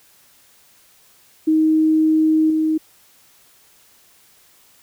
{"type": "tone with level steps", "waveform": "sine", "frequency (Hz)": 314.3, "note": "D#4", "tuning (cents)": 18, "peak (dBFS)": [-12, -15], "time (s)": [1.47, 2.78], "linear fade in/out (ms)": 10, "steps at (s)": 2.5, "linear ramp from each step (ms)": 2, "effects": ["white hiss -53 dBFS RMS until 4.82 s"]}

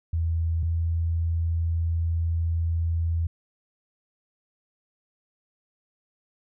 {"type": "tone pair in turn", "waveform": "sine", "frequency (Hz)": [82.41, 83.13], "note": ["E2", "E2"], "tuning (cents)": [0, 15], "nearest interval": "unison", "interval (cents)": 15, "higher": "second", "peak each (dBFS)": -22, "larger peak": "neither", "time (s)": [[0.13, 0.63], [0.63, 3.27]], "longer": "second", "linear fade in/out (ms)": 5, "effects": []}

